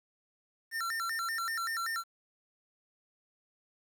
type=tone with vibrato; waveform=square; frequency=1569 Hz; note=G6; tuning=1 cent sharp; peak=-33 dBFS; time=0.71-2.04 s; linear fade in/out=50 ms; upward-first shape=square; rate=5.2 Hz; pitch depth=250 cents each way; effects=10-bit